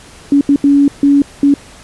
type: tone bursts at uneven times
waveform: sine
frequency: 282.8 Hz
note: C#4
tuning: 35 cents sharp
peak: -5 dBFS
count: 5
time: 0.32-0.41 / 0.49-0.56 / 0.64-0.88 / 1.03-1.22 / 1.43-1.54 s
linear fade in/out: 2 ms
effects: pink hiss -38 dBFS RMS until 1.83 s + resampled to 24000 Hz